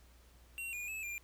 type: tone with pitch steps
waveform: square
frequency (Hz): 2744 / 2437 / 2599 / 2394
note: F7 / D#7 / E7 / D7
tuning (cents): -31 / -37 / -25 / +33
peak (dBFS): -40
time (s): 0.58-1.18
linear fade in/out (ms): 0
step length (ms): 150
effects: added 60 Hz sine -60 dBFS peak until 1.23 s + pink hiss -66 dBFS RMS until 1.23 s